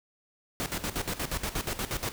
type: noise with tremolo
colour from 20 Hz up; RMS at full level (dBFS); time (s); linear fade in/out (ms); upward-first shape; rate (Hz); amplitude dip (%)
pink; -31; 0.6-2.12; 0; square; 8.4; 75
effects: none